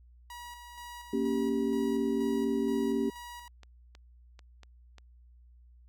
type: tone with tremolo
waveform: sawtooth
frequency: 963 Hz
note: B5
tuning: 44 cents flat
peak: -39 dBFS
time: 0.3-3.48 s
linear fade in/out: 2 ms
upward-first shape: square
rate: 2.1 Hz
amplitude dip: 40%
type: chord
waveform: sine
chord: G diminished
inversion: first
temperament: equal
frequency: 233.1 / 277.2 / 392 Hz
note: Bb3 / Db4 / G4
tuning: 0 / 0 / 0 cents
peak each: -31 dBFS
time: 1.13-3.1 s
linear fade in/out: 5 ms
type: clicks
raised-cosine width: 0.2 ms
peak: -34 dBFS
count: 5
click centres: 3.633 / 3.951 / 4.392 / 4.633 / 4.983 s
effects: added 60 Hz sine -54 dBFS peak until 5.88 s